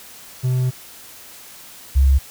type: tone pair in turn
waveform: triangle / sine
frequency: 127.4 / 67.49 Hz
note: C3 / C#2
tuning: -46 / -46 cents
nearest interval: major seventh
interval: 1100 cents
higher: first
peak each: -14 / -10 dBFS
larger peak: second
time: 0.43-0.71 / 1.95-2.19 s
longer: first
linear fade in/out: 20 ms
effects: white hiss -41 dBFS RMS until 2.3 s